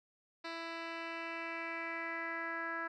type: tone with low-pass filter sweep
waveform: 10% pulse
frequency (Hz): 331.5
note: E4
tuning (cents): +10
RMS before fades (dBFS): -41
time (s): 0.44-2.88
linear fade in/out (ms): 10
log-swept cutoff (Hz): 3700 to 1600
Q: 3.8
effects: none